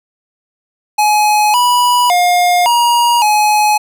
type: tone with pitch steps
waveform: square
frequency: 843 / 979 / 711 / 951 / 844 Hz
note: G#5 / B5 / F5 / A#5 / G#5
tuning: +26 / -15 / +31 / +34 / +28 cents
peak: -9 dBFS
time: 0.98-3.78 s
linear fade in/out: 10 ms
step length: 560 ms
effects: none